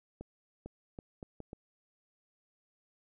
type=accelerating click train; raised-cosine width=2 ms; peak=-30 dBFS; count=6; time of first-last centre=0.21-1.531 s; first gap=450 ms; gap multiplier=0.73; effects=none